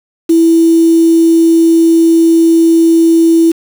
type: tone with quantisation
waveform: sine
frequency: 330 Hz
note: E4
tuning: 2 cents sharp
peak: -4 dBFS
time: 0.29-3.52 s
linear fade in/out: 10 ms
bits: 4
effects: none

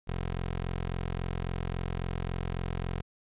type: tone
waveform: 15% pulse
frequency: 43.65 Hz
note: F1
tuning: in tune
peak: -25 dBFS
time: 0.07-3.02 s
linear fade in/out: 20 ms
effects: resampled to 8000 Hz

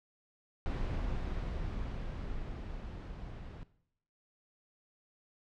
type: noise with level ramp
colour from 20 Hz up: brown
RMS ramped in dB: -34 to -45 dBFS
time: 0.66-3.63 s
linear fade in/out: 0 ms
effects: noise-tail reverb RT60 0.7 s tail -17 dB re dry + low-pass 4000 Hz 12 dB/octave

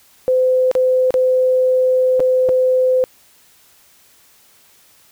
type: tone with dropouts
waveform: sine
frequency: 512 Hz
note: C5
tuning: 38 cents flat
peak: -11 dBFS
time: 0.28-3.04 s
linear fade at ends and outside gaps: 0 ms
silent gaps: 0.714-0.752 / 1.106-1.141 / 2.196-2.203 / 2.488-2.492 s
effects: white hiss -51 dBFS RMS until 5.11 s

